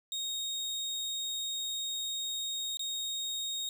30% pulse tone with dropouts, 3729 Hz, A#7, in tune, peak -31 dBFS, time 0.12-3.69 s, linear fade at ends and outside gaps 1 ms, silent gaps 2.771-2.794 s, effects none

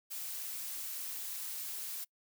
blue noise, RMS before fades -41 dBFS, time 0.1-2.05 s, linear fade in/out 20 ms, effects noise-tail reverb RT60 0.1 s tail -25 dB re dry

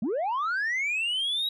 sine linear sweep, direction up, 186 to 3865 Hz, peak -23 dBFS, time 0.02-1.49 s, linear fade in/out 5 ms, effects tanh soft clip ceiling -24 dBFS

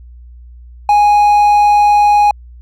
triangle tone, 828 Hz, G#5, 5 cents flat, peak -4 dBFS, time 0.89-2.31 s, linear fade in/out 2 ms, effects added 60 Hz sine -33 dBFS peak until 2.61 s

